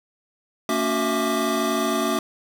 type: tone cluster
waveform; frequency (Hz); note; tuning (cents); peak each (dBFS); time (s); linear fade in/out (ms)
square; 228.4 / 281.1 / 367.5 / 656 / 1186; A#3 / C#4 / F#4 / E5 / D6; -35 / +24 / -12 / -9 / +17; -28; 0.69-2.19; 2
effects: none